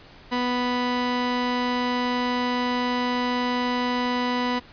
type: tone pair together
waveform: sawtooth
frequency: 246.9 / 493.8 Hz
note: B3 / B4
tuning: 0 / 0 cents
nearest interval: octave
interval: 1200 cents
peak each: -20 dBFS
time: 0.31-4.6 s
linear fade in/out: 20 ms
effects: pink hiss -48 dBFS RMS until 4.72 s + resampled to 11025 Hz

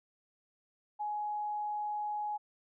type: tone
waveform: sine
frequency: 838 Hz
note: G#5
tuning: 15 cents sharp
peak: -33 dBFS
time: 0.99-2.38 s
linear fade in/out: 20 ms
effects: none

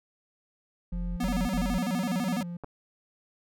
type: tone with pitch glide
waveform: triangle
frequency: 174.61 to 173.4 Hz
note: F3 to F3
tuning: 0 to -12 cents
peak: -32 dBFS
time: 0.92-2.57 s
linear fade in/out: 5 ms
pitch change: -12 cents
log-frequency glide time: 2.12-2.18 s
type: tone bursts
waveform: sine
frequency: 44.27 Hz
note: F1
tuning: 24 cents sharp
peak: -30 dBFS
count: 3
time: 0.92-1.784 s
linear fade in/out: 10 ms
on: 250 ms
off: 57 ms
type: tone with vibrato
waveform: square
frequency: 214 Hz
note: A3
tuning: 48 cents flat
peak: -28 dBFS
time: 1.2-2.43 s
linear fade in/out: 5 ms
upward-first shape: square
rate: 12 Hz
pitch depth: 230 cents each way
type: clicks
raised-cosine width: 1 ms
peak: -26 dBFS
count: 2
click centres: 2.637 / 2.644 s
effects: none

